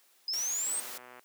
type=linear sweep; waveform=sine; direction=up; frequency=4984 to 8500 Hz; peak=-30 dBFS; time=0.28-0.8 s; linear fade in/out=2 ms
type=noise; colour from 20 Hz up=white; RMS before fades=-42 dBFS; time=0.33-0.98 s; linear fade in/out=5 ms
type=click train; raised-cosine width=0.5 ms; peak=-34 dBFS; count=66; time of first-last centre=0.67-1.194 s; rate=124 Hz
effects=white hiss -65 dBFS RMS until 1.24 s + high-pass 300 Hz 12 dB/octave